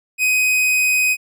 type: tone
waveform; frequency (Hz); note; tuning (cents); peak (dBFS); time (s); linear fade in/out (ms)
45% pulse; 2509; D#7; +14; -14; 0.18-1.17; 50
effects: resampled to 32000 Hz